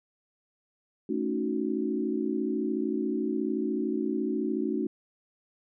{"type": "chord", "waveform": "sine", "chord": "D# half-diminished seventh", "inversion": "second", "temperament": "equal", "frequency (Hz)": [220, 277.2, 311.1, 370], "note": ["A3", "C#4", "D#4", "F#4"], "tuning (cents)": [0, 0, 0, 0], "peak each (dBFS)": -32, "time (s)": [1.09, 4.87], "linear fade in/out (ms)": 5, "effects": []}